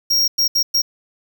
square tone bursts at uneven times, 5588 Hz, F8, in tune, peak -14 dBFS, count 4, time 0.1-0.28 / 0.38-0.48 / 0.55-0.63 / 0.74-0.82 s, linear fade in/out 10 ms, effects 7-bit

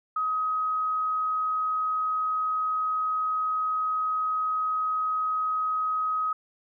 sine tone, 1264 Hz, D#6, 27 cents sharp, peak -24 dBFS, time 0.16-6.33 s, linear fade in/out 5 ms, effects none

